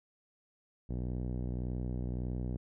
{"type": "tone with low-pass filter", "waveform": "5% pulse", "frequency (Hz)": 61.74, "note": "B1", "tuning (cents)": 0, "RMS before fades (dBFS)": -36, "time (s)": [0.89, 2.57], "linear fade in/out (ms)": 10, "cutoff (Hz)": 180, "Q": 0.53, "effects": []}